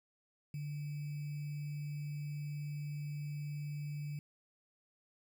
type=tone with sample-and-hold; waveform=sine; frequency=146.83 Hz; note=D3; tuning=in tune; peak=-38 dBFS; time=0.54-4.19 s; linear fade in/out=2 ms; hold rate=2450 Hz; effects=none